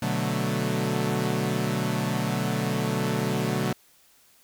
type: chord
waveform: sawtooth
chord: B minor seventh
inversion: none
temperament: equal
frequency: 123.47 / 146.83 / 185 / 220 Hz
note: B2 / D3 / F#3 / A3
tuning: 0 / 0 / 0 / 0 cents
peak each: -26 dBFS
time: 0.02-3.73 s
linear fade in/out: 5 ms
effects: white hiss -59 dBFS RMS until 4.43 s